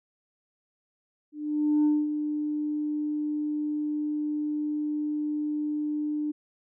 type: tone with ADSR envelope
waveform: sine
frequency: 299.5 Hz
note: D4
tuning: 34 cents sharp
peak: -17 dBFS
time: 1.32-6.32 s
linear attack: 530 ms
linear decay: 220 ms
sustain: -9 dB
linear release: 14 ms
effects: tanh soft clip ceiling -17 dBFS